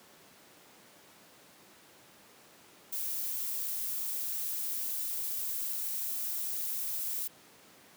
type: noise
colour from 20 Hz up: violet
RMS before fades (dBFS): -35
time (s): 2.92-7.28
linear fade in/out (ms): 10
effects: pink hiss -57 dBFS RMS until 7.96 s + high-pass 200 Hz 12 dB/octave